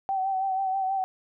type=tone with vibrato; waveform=sine; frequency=767 Hz; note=G5; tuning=38 cents flat; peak=-24 dBFS; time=0.09-1.04 s; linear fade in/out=0 ms; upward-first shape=sine; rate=6.2 Hz; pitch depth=36 cents each way; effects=none